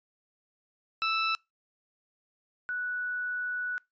20% pulse / sine tone pair in turn, 1318.5 / 1476.8 Hz, E6 / F#6, 0 / -4 cents, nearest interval major second, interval 196 cents, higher second, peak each -21 / -30 dBFS, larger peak first, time 1.02-1.35 / 2.69-3.78 s, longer second, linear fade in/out 0 ms, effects noise-tail reverb RT60 0.2 s tail -25 dB re dry + resampled to 16000 Hz

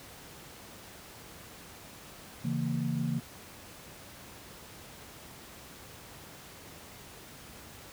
sine chord, A# diminished, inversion first, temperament equal with one note detuned, 138.59 / 164.81 / 230.8 Hz, C#3 / E3 / A#3, 0 / 0 / -17 cents, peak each -33 dBFS, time 2.44-3.2 s, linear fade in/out 10 ms, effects pink hiss -49 dBFS RMS until 7.92 s + high-pass 60 Hz 12 dB/octave

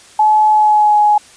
sine tone with pitch glide, 856 to 837.9 Hz, A5 to G#5, -48 to +15 cents, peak -7 dBFS, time 0.19-1.18 s, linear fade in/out 5 ms, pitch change -37 cents, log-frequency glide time 0.5-0.98 s, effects white hiss -42 dBFS RMS until 1.36 s + resampled to 22050 Hz

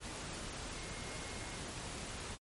sine tone in noise, 2144 Hz, C7, 42 cents sharp, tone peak -54 dBFS, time 0.73-1.6 s, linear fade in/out 50 ms, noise pink, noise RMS -44 dBFS, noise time 0-2.38 s, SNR -13 dB, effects MP3 48 kbps

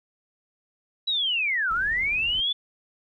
sine linear two-way sweep, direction down then up, 3958 to 1286 to 3503 Hz, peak -22 dBFS, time 1.07-2.53 s, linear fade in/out 10 ms, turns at 1.72 s
brown noise with tremolo, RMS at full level -41 dBFS, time 1.7-2.41 s, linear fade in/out 10 ms, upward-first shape sine, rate 19 Hz, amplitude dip 30%
effects none

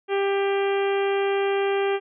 harmonic tone with a mistuned harmonic, 395.8 Hz, G4, 17 cents sharp, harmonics 1 / 2 / 3 / 4 / 5 / 6 / 7 / 8, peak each -21 / -29 / -35 / -35 / -37 / -36 / -38 / -40 dBFS, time 0.08-2 s, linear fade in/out 50 ms, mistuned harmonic 8, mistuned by +17 cents, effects none

